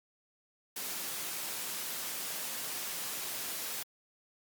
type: noise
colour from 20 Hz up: white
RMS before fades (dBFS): -38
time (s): 0.76-3.83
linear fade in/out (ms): 5
effects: high-pass 150 Hz 12 dB/octave + Opus 48 kbps